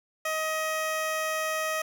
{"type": "tone", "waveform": "15% pulse", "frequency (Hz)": 630, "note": "D#5", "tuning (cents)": 21, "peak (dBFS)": -21, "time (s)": [0.25, 1.82], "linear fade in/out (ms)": 5, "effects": []}